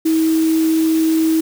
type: tone in noise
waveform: sine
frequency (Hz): 320.9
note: E4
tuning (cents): -46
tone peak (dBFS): -12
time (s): 0.05-1.41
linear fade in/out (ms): 10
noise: white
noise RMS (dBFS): -30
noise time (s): 0.05-1.41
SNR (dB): +15
effects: none